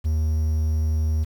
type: tone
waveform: triangle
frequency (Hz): 77.78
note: D#2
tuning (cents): 0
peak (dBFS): -17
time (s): 0.04-1.25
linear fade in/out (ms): 20
effects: 8-bit